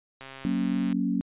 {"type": "click train", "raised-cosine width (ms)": 0.3, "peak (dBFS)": -26, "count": 97, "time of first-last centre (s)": [0.21, 0.926], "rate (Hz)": 134}
{"type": "chord", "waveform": "sine", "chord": "F# major", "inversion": "none", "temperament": "equal", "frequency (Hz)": [185, 233.1, 277.2], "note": ["F#3", "A#3", "C#4"], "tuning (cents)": [0, 0, 0], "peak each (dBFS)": -28, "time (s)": [0.45, 1.21], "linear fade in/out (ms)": 0}
{"effects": ["resampled to 8000 Hz"]}